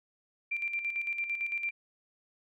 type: tone with tremolo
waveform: sine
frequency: 2364 Hz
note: D7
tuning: 11 cents sharp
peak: -29 dBFS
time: 0.51-1.71 s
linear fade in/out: 10 ms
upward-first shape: square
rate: 8.9 Hz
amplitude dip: 55%
effects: none